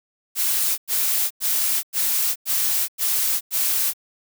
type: noise bursts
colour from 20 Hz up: blue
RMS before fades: -21 dBFS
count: 7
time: 0.35-3.936 s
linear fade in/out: 50 ms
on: 430 ms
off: 96 ms
effects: none